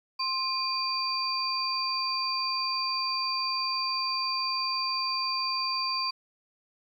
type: tone cluster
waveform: sine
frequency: 1054 / 2441 / 4660 Hz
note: C6 / D#7 / D8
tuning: +12 / -34 / -14 cents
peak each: -31 / -38 / -29 dBFS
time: 0.19-6.11 s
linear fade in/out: 10 ms
effects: 10-bit